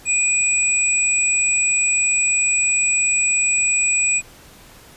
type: tone pair together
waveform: sine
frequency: 2463 / 7820 Hz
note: D#7 / B8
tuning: -18 / -18 cents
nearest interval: octave + minor sixth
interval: 2000 cents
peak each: -18 dBFS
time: 0.05-4.22 s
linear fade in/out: 50 ms
effects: pink hiss -45 dBFS RMS until 4.96 s + resampled to 32000 Hz